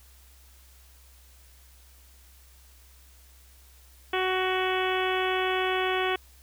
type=harmonic tone; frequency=372.7 Hz; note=F#4; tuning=13 cents sharp; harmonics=1 / 2 / 3 / 4 / 5 / 6 / 7 / 8 / 9; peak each=-28 / -31 / -33 / -34 / -35 / -36 / -36 / -37 / -38 dBFS; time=4.13-6.16 s; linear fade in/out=5 ms; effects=added 64 Hz sine -53 dBFS peak until 6.42 s + white hiss -58 dBFS RMS until 6.42 s